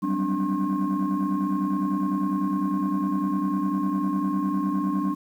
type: tone cluster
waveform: sine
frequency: 187.8 / 197.7 / 258.3 / 292.1 / 1074 Hz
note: F#3 / G3 / C4 / D4 / C6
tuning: +26 / +15 / -22 / -9 / +45 cents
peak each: -28 / -27 / -31 / -25 / -30 dBFS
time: 0.02-5.15 s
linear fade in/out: 20 ms
effects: tanh soft clip ceiling -16 dBFS + 9-bit